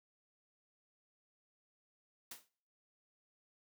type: noise with exponential decay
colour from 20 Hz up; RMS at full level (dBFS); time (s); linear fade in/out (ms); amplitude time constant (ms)
white; -44; 2.31-2.49; 5; 37
effects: noise-tail reverb RT60 0.6 s tail -25 dB re dry + high-pass 150 Hz 12 dB/octave